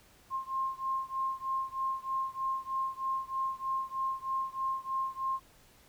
sine beating tone pair, 1061 / 1064.2 Hz, C6 / C6, +24 / +29 cents, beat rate 3.2 Hz, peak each -34 / -35 dBFS, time 0.3-5.4 s, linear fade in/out 50 ms, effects pink hiss -61 dBFS RMS until 5.88 s

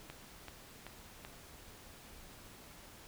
click train, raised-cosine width 0.3 ms, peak -30 dBFS, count 4, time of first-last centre 0.1-1.249 s, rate 2.61 Hz, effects pink hiss -55 dBFS RMS until 3.07 s

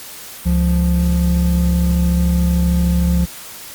triangle tone pair together, 69.29 / 174.61 Hz, C#2 / F3, 0 / 0 cents, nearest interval octave + major third, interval 1600 cents, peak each -13 dBFS, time 0.45-3.26 s, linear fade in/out 20 ms, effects white hiss -34 dBFS RMS until 3.74 s + Opus 48 kbps

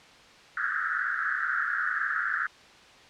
pink band-pass noise, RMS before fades -29 dBFS, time 0.57-2.47 s, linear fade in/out 2 ms, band 1300 to 1800 Hz, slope 96 dB/octave, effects white hiss -52 dBFS RMS until 3.09 s + low-pass 4000 Hz 12 dB/octave

